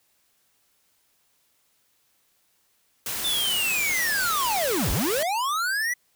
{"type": "noise", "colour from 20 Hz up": "white", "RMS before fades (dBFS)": -30, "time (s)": [3.06, 5.23], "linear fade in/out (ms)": 2}
{"type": "linear two-way sweep", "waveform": "square", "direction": "down then up", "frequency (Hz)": [3584, 35, 1990], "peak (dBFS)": -24, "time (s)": [3.24, 5.94], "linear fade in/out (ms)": 10, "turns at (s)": 4.91}
{"effects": ["white hiss -67 dBFS RMS until 6.15 s"]}